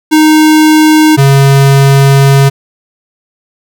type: tone pair in turn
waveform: square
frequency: 310 / 137.77 Hz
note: D#4 / C#3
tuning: -6 / -10 cents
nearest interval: octave + major second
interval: 1404 cents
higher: first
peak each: -3 dBFS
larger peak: neither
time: 0.11-1.17 / 1.17-2.5 s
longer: second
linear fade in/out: 20 ms
effects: none